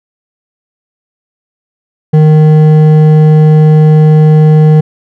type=tone with hard clipping; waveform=triangle; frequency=154.4 Hz; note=D#3; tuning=13 cents flat; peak=-3 dBFS; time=2.13-4.81 s; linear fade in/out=10 ms; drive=12 dB; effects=none